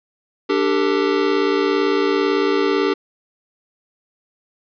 square chord, D suspended fourth, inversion none, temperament equal with one note detuned, 293.7 / 392 / 450 Hz, D4 / G4 / A4, 0 / 0 / +39 cents, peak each -22 / -19 / -22 dBFS, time 0.49-2.94 s, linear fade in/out 10 ms, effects resampled to 11025 Hz + 9-bit

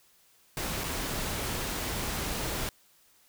pink noise with dropouts, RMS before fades -33 dBFS, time 0.57-2.69 s, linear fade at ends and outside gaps 1 ms, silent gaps 0.836-0.84 s, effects white hiss -63 dBFS RMS until 3.28 s

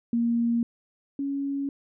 sine tone pair in turn, 234.2 / 278.5 Hz, A#3 / C#4, +8 / +8 cents, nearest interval minor third, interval 300 cents, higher second, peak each -21 / -26 dBFS, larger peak first, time 0.13-0.63 / 1.19-1.69 s, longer neither, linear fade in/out 2 ms, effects none

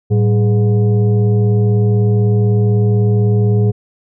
sine tone with frequency modulation, 110 Hz, A2, in tune, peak -9 dBFS, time 0.1-3.72 s, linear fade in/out 20 ms, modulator 304 Hz, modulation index 0.68, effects none

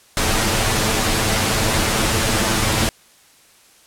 pink noise with comb filter, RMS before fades -18 dBFS, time 0.17-2.89 s, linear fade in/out 0 ms, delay 9.1 ms, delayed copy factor +0.7, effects white hiss -51 dBFS RMS until 3.86 s + low-pass 11000 Hz 12 dB/octave

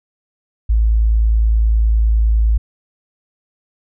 sine tone, 54.9 Hz, A1, 3 cents flat, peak -10 dBFS, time 0.69-2.58 s, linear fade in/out 10 ms, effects none

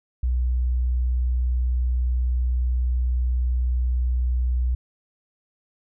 sine tone, 61.8 Hz, B1, 2 cents sharp, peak -19 dBFS, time 0.23-4.75 s, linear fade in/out 5 ms, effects none

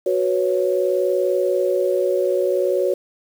sine chord, F# suspended fourth, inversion none, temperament equal, 370 / 493.9 / 554.4 Hz, F#4 / B4 / C#5, 0 / 0 / 0 cents, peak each -20 / -23 / -20 dBFS, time 0.06-2.94 s, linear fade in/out 5 ms, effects 7-bit

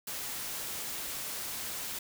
white noise, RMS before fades -38 dBFS, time 0.07-1.99 s, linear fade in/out 5 ms, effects none

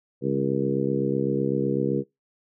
harmonic tone with a mistuned harmonic, 67.9 Hz, C#2, 35 cents flat, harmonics 2 / 3 / 4 / 5 / 6 / 7, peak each -29 / -29 / -29 / -29 / -29 / -29 dBFS, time 0.21-2.04 s, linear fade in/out 50 ms, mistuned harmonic 2, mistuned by +39 cents, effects noise-tail reverb RT60 0.2 s tail -25 dB re dry

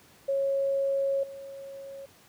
sine tone with level steps, 549 Hz, C#5, 17 cents flat, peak -24 / -39 dBFS, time 0.28-2.06 s, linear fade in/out 10 ms, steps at 1.23 s, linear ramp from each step 5 ms, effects pink hiss -57 dBFS RMS until 2.28 s + high-pass 100 Hz 12 dB/octave

